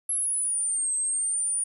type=exponential two-way sweep; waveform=sine; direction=down then up; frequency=11175 to 8230 to 9560 Hz; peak=-24 dBFS; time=0.09-1.64 s; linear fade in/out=5 ms; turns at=0.94 s; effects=none